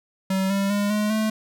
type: tone with pitch steps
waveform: square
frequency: 190.9 / 197.18 / 203.7 / 210.4 / 217.3 Hz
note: G3 / G3 / G#3 / G#3 / A3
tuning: -46 / +10 / -33 / +23 / -21 cents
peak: -21 dBFS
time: 0.3-1.3 s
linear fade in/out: 5 ms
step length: 200 ms
effects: none